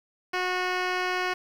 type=tone with low-pass filter; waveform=10% pulse; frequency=364.9 Hz; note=F#4; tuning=24 cents flat; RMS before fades=-28 dBFS; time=0.33-1.34 s; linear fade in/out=10 ms; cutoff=3700 Hz; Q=1.7; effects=8-bit